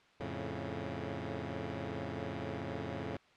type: chord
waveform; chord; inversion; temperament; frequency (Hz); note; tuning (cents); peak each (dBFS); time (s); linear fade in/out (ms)
10% pulse; F augmented; none; equal; 87.31 / 110 / 138.59; F2 / A2 / C#3; 0 / 0 / 0; -34; 0.2-3.17; 5
effects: white hiss -64 dBFS RMS until 3.36 s + low-pass 3000 Hz 12 dB/octave